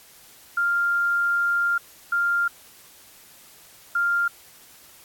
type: tone bursts at uneven times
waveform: sine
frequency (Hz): 1396.9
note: F6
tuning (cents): 0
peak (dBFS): -19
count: 3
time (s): 0.57-1.78 / 2.12-2.48 / 3.95-4.28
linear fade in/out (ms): 5
effects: white hiss -50 dBFS RMS until 5.04 s + AAC 64 kbps